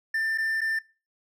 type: tone with dropouts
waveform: triangle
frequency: 1786 Hz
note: A6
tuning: 25 cents sharp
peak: -22 dBFS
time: 0.14-0.79 s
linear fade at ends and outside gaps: 5 ms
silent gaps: 0.377-0.382 / 0.608-0.614 s
effects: noise-tail reverb RT60 0.3 s tail -21 dB re dry